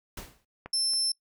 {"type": "noise with exponential decay", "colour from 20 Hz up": "pink", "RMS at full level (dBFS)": -36, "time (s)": [0.17, 0.45], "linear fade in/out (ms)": 5, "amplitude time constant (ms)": 60}
{"type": "clicks", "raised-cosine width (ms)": 0.5, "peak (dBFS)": [-24, -34], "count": 2, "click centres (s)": [0.66, 0.935]}
{"type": "tone", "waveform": "35% pulse", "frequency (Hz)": 5320, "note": "E8", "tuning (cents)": 15, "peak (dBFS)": -22, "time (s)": [0.73, 1.12], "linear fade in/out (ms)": 5}
{"effects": ["noise-tail reverb RT60 0.1 s tail -23 dB re dry"]}